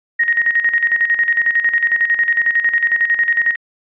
sine tone with tremolo, 1872 Hz, A#6, 7 cents sharp, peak -10 dBFS, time 0.19-3.56 s, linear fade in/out 10 ms, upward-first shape square, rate 11 Hz, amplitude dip 65%, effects resampled to 8000 Hz

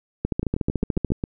two click trains, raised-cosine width 3 ms, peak -12 / -9 dBFS, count 7 / 13, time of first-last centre 0.43-1.239 / 0.25-1.12 s, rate 7.42 / 13.8 Hz, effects none

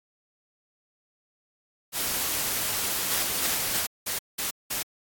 white noise, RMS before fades -28 dBFS, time 1.92-3.84 s, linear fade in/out 50 ms
white noise bursts, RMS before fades -29 dBFS, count 6, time 3.1-4.83 s, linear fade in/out 10 ms, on 130 ms, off 190 ms
effects AAC 64 kbps

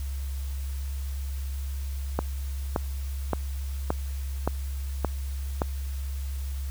click train, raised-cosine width 1 ms, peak -10 dBFS, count 7, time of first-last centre 2.19-5.619 s, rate 1.75 Hz, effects added 68 Hz sine -29 dBFS peak until 6.7 s + white hiss -48 dBFS RMS until 6.7 s

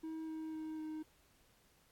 triangle tone with pitch steps, 319.2 / 316.6 / 314.1 / 311.5 Hz, D#4 / D#4 / D#4 / D#4, +44 / +30 / +16 / +2 cents, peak -39 dBFS, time 0.03-1.03 s, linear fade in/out 10 ms, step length 250 ms, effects pink hiss -70 dBFS RMS until 1.91 s + AAC 64 kbps

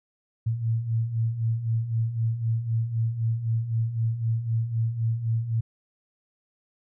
sine beating tone pair, 111.1 / 115 Hz, A2 / A#2, +17 / -23 cents, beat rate 3.9 Hz, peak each -30 / -24 dBFS, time 0.46-5.61 s, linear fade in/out 10 ms, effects none

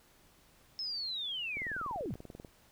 sine linear sweep, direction down, 5274 to 77.5 Hz, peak -35 dBFS, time 0.79-2.14 s, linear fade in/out 0 ms
click train, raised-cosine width 2 ms, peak -33 dBFS, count 19, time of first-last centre 1.57-2.448 s, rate 20.5 Hz
effects pink hiss -64 dBFS RMS until 2.71 s

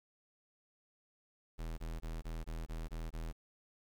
square tone bursts, 40.64 Hz, E1, 24 cents flat, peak -40 dBFS, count 8, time 1.58-3.327 s, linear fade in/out 20 ms, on 200 ms, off 21 ms, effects 11-bit

